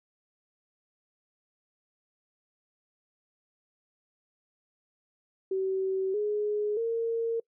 sine tone with pitch steps, 381.5 / 418.4 / 459 Hz, G4 / G#4 / A#4, -47 / +13 / -27 cents, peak -26 dBFS, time 5.51-7.4 s, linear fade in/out 5 ms, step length 630 ms, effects noise-tail reverb RT60 0.1 s tail -25 dB re dry

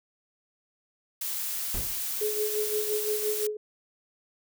blue noise, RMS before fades -32 dBFS, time 1.21-3.47 s, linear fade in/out 5 ms
brown noise with exponential decay, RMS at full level -28 dBFS, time 1.74-2.05 s, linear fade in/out 2 ms, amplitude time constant 67 ms
sine tone with tremolo, 424.2 Hz, G#4, 37 cents sharp, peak -25 dBFS, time 2.21-3.57 s, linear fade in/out 5 ms, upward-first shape sine, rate 5.8 Hz, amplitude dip 65%
effects none

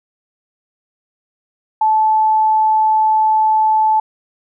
sine tone, 870 Hz, A5, 20 cents flat, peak -10 dBFS, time 1.81-4 s, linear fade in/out 5 ms, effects none

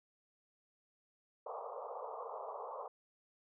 pink band-pass noise, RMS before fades -45 dBFS, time 1.46-2.88 s, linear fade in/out 5 ms, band 440 to 1200 Hz, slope 96 dB/octave, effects none

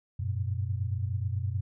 sine tone cluster, 93.3 / 102.7 / 120.3 Hz, F#2 / G#2 / B2, +15 / -19 / -45 cents, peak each -30 / -37 / -33 dBFS, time 0.19-1.61 s, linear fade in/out 10 ms, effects none

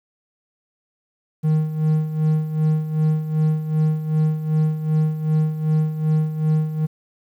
triangle tone with tremolo, 155.56 Hz, D#3, in tune, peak -12 dBFS, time 1.43-6.87 s, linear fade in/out 20 ms, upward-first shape sine, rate 2.6 Hz, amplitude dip 70%, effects 9-bit

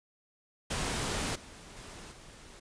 pink noise with level steps, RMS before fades -33 / -50 / -47 / -52 dBFS, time 0.7-2.6 s, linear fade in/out 10 ms, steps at 1.35 / 1.76 / 2.11 s, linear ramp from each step 10 ms, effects resampled to 22050 Hz

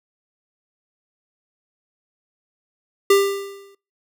square tone with exponential decay, 396.8 Hz, G4, 21 cents sharp, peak -10 dBFS, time 3.1-3.75 s, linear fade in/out 5 ms, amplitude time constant 140 ms, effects noise-tail reverb RT60 0.3 s tail -25 dB re dry

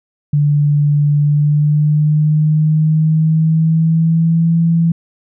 sine tone with pitch glide, 146.5 to 166.35 Hz, D3 to E3, -4 to +16 cents, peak -9 dBFS, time 0.33-4.92 s, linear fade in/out 5 ms, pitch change +220 cents, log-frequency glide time 1.2-4.57 s, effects none

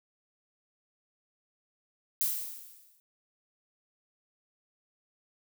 violet noise with exponential decay, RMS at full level -27 dBFS, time 2.21-3 s, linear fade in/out 0 ms, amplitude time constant 170 ms, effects none

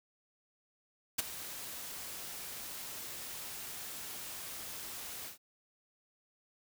white noise with ADSR envelope, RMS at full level -29 dBFS, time 1.18-5.38 s, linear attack 11 ms, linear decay 19 ms, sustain -15 dB, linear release 120 ms, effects none

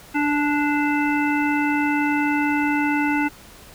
harmonic tone with a mistuned harmonic, 293.7 Hz, D4, in tune, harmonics 1 / 3 / 5 / 7 / 9, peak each -20 / -25 / -27 / -28 / -30 dBFS, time 0.14-3.29 s, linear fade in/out 20 ms, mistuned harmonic 3, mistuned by -21 cents, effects pink hiss -45 dBFS RMS until 3.74 s

